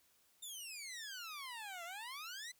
15% pulse exponential two-way sweep, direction down then up, 3662 to 665 to 2051 Hz, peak -39 dBFS, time 0.42-2.52 s, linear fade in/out 10 ms, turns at 1.84 s, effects white hiss -72 dBFS RMS until 2.59 s

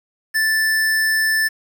square tone, 1760 Hz, A6, in tune, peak -16 dBFS, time 0.34-1.49 s, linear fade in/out 20 ms, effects 7-bit

